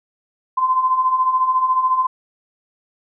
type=beating tone pair; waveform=sine; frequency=1019 / 1033 Hz; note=C6 / C6; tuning=-46 / -22 cents; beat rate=14 Hz; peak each=-22 / -15 dBFS; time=0.57-2.07 s; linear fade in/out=10 ms; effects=none